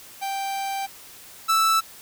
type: tone pair in turn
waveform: 45% pulse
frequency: 784 / 1318.5 Hz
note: G5 / E6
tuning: 0 / 0 cents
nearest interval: major sixth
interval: 900 cents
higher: second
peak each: -26 / -17 dBFS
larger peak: second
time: 0.21-0.87 / 1.48-1.81 s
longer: first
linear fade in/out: 20 ms
effects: white hiss -45 dBFS RMS until 2.01 s